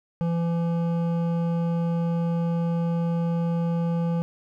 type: tone with hard clipping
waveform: triangle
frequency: 168.8 Hz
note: E3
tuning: 41 cents sharp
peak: -24 dBFS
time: 0.21-4.22 s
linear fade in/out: 0 ms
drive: 15 dB
effects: none